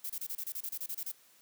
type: noise bursts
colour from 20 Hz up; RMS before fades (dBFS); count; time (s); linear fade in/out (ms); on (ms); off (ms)
violet; -38; 13; 0.04-1.117; 5; 57; 28
effects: white hiss -63 dBFS RMS until 1.41 s + high-pass 150 Hz 12 dB/octave